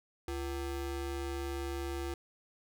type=ring-modulated tone; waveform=square; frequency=207.7 Hz; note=G#3; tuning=in tune; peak=-33 dBFS; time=0.28-2.14 s; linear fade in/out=2 ms; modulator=137 Hz; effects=none